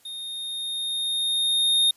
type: tone with level ramp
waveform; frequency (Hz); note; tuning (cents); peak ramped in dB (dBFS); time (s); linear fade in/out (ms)
square; 3687; A#7; -20; -34 to -17; 0.05-1.91; 5
effects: white hiss -59 dBFS RMS until 1.96 s + resampled to 32000 Hz